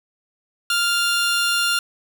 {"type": "tone pair together", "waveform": "20% pulse", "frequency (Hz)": [1396.9, 3514], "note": ["F6", "A7"], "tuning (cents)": [0, -3], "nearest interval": "octave + major third", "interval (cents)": 1597, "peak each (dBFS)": [-13, -22], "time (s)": [0.7, 1.79], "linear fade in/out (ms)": 2, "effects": []}